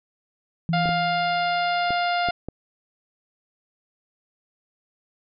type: tone with exponential decay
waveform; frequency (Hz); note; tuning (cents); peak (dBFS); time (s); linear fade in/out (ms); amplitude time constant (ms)
sine; 166.4; E3; +17; -20; 0.69-2.07; 0; 300
type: harmonic tone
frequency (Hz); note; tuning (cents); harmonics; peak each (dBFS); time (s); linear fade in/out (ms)
702; F5; +9; 1 / 2 / 3 / 4 / 5 / 6 / 7; -22 / -28 / -32 / -34 / -36 / -38 / -39; 0.73-2.31; 5
type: clicks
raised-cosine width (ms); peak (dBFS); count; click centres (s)
2; -18; 5; 0.857 / 0.891 / 1.906 / 2.287 / 2.486
effects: none